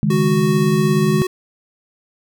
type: chord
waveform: sine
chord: C# suspended second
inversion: none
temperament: equal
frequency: 138.59 / 155.56 / 207.7 Hz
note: C#3 / D#3 / G#3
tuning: 0 / 0 / 0 cents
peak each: -22 / -17 / -17 dBFS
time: 0.03-1.22 s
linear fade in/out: 0 ms
type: tone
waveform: square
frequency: 370 Hz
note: F#4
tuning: in tune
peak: -19 dBFS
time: 0.1-1.27 s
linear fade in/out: 5 ms
effects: none